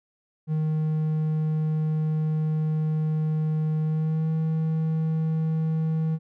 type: tone with pitch glide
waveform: triangle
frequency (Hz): 155.7 to 159.34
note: D#3 to D#3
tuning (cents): +2 to +42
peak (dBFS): -20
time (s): 0.47-6.19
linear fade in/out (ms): 50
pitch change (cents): +40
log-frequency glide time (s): 3.82-4.3
effects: none